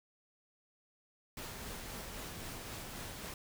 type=noise with tremolo; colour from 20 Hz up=pink; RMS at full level=-44 dBFS; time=1.37-3.34 s; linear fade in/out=2 ms; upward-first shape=sine; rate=3.8 Hz; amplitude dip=25%; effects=none